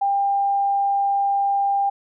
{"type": "tone", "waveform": "sine", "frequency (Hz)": 797, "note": "G5", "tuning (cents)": 28, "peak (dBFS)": -17, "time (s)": [0.01, 1.9], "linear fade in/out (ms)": 10, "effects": []}